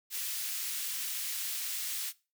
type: high-pass noise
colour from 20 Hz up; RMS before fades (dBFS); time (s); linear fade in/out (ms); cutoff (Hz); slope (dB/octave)
white; -36; 0.1-2.13; 50; 2100; 12
effects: noise-tail reverb RT60 0.3 s tail -20 dB re dry